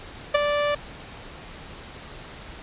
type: tone with ADSR envelope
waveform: sawtooth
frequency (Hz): 585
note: D5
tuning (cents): -7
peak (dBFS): -9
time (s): 0.34-0.75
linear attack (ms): 11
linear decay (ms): 13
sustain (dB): -8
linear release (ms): 6
effects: pink hiss -41 dBFS RMS until 2.62 s + resampled to 8000 Hz